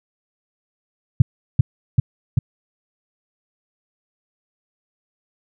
sine tone with echo, 123.47 Hz, B2, in tune, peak -4 dBFS, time 1.2-1.22 s, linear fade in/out 5 ms, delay 390 ms, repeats 3, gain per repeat -2 dB, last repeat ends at 2.39 s, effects none

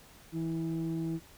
sine tone pair together, 164 / 326.5 Hz, E3 / E4, -9 / -17 cents, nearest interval octave, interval 1192 cents, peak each -32 / -32 dBFS, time 0.32-1.2 s, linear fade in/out 50 ms, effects tanh soft clip ceiling -27 dBFS + pink hiss -56 dBFS RMS until 1.37 s

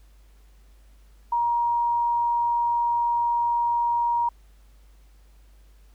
sine tone, 946 Hz, A#5, 25 cents sharp, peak -20 dBFS, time 1.32-4.29 s, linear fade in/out 5 ms, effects added 50 Hz sine -50 dBFS peak until 5.94 s + pink hiss -64 dBFS RMS until 5.94 s

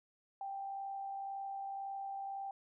sine tone with amplitude modulation, 786 Hz, G5, 4 cents sharp, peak -38 dBFS, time 0.41-2.51 s, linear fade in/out 2 ms, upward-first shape sine, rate 61.9 Hz, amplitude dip 30%, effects none

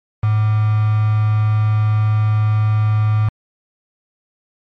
sine tone with quantisation, 107.1 Hz, A2, 46 cents flat, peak -12 dBFS, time 0.23-3.29 s, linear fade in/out 5 ms, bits 4, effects low-pass 2000 Hz 12 dB/octave + MP3 64 kbps

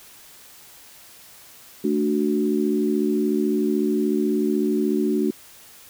sine chord, D major, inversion second, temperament equal, 220 / 293.7 / 370 Hz, A3 / D4 / F#4, 0 / 0 / 0 cents, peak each -23 dBFS, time 1.84-5.31 s, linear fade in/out 5 ms, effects white hiss -47 dBFS RMS until 5.89 s

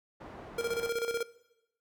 white low-pass noise, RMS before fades -47 dBFS, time 0.2-0.89 s, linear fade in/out 10 ms, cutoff 840 Hz, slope 12 dB/octave
square tone with tremolo, 466.7 Hz, A#4, 2 cents sharp, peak -29 dBFS, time 0.58-1.23 s, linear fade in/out 5 ms, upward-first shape square, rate 16 Hz, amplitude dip 65%
effects noise-tail reverb RT60 0.9 s tail -19 dB re dry

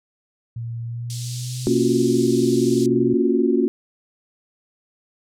sine tone with pitch glide, 116.54 to 127.09 Hz, A#2 to C3, 0 to -50 cents, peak -26 dBFS, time 0.56-3.14 s, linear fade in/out 5 ms, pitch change +150 cents, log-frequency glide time 0.84-1.67 s
pink band-pass noise, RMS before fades -36 dBFS, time 1.1-2.86 s, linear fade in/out 0 ms, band 3900 to 9600 Hz, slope 24 dB/octave
sine chord, Gb major seventh, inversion first, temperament equal, 233.1 / 277.2 / 349.2 / 370 Hz, Bb3 / Db4 / F4 / Gb4, 0 / 0 / 0 / 0 cents, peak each -21 dBFS, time 1.67-3.68 s, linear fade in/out 0 ms
effects none

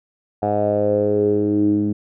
10% pulse tone with low-pass filter sweep, 103.9 Hz, G#2, 1 cent sharp, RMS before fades -18 dBFS, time 0.42-1.93 s, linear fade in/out 10 ms, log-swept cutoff 750 to 260 Hz, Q 5.9, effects none

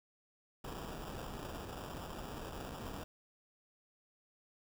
pink noise with sample-and-hold, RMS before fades -45 dBFS, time 0.64-3.04 s, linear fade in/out 2 ms, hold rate 2100 Hz, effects none

